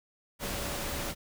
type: tone in noise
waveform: sine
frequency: 569 Hz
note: C#5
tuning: 45 cents sharp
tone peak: -43 dBFS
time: 0.39-1.15 s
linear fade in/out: 50 ms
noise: pink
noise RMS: -35 dBFS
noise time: 0.39-1.15 s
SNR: -11 dB
effects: none